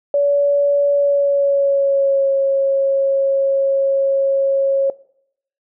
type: tone with pitch glide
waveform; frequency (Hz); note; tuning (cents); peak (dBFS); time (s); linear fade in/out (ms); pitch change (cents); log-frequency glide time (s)
sine; 570 to 546.5; C#5 to C#5; +48 to -25; -12; 0.14-4.9; 2; -73; 0.93-2.3
effects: noise-tail reverb RT60 0.7 s tail -21 dB re dry